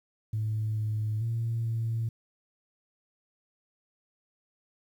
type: tone with pitch steps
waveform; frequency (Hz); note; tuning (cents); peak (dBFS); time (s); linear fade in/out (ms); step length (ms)
sine; 108.6 / 107.8 / 115 / 113.9; A2 / A2 / A#2 / A#2; -22 / -35 / -23 / -40; -26; 0.33-2.09; 5; 440
effects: tanh soft clip ceiling -23 dBFS + 10-bit